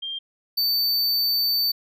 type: tone pair in turn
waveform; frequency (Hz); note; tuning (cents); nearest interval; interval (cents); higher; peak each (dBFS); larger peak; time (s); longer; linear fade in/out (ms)
sine / square; 3189 / 4560; G7 / C#8; +29 / +48; tritone; 619; second; -28 / -20; second; 0.02-0.19 / 0.57-1.72; second; 10
effects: none